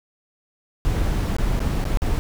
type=noise with dropouts; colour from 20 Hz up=brown; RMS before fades=-21 dBFS; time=0.85-2.19 s; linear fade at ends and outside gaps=0 ms; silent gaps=1.365-1.385 / 1.593-1.603 / 1.841-1.853 / 1.972-2.019 s; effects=none